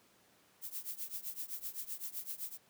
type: noise with tremolo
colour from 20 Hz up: violet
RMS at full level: -39 dBFS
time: 0.61-2.58 s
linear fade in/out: 50 ms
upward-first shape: triangle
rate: 7.8 Hz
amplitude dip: 95%
effects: pink hiss -67 dBFS RMS until 2.69 s + high-pass 150 Hz 12 dB/octave